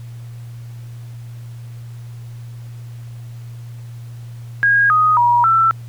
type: tone with pitch steps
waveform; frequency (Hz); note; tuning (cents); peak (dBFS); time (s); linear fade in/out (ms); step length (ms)
sine; 1634 / 1248 / 958 / 1334; G#6 / D#6 / A#5 / E6; -29 / +5 / +47 / +20; -10; 4.63-5.71; 0; 270
effects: added 118 Hz sine -30 dBFS peak until 5.88 s + pink hiss -50 dBFS RMS until 5.88 s